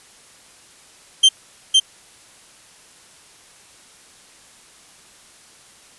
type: tone with echo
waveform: 40% pulse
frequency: 3141 Hz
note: G7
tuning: 3 cents sharp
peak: -7 dBFS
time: 1.23-1.29 s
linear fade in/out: 10 ms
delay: 510 ms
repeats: 1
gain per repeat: -2 dB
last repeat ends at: 1.8 s
effects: white hiss -48 dBFS RMS until 5.98 s + resampled to 24000 Hz